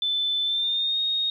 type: tone with pitch glide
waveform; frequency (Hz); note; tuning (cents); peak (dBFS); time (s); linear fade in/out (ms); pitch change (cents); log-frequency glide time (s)
sine; 3520 to 3725; A7 to A#7; 0 to -2; -22; 0.02-1.3; 2; +98; 0.44-0.99
effects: 10-bit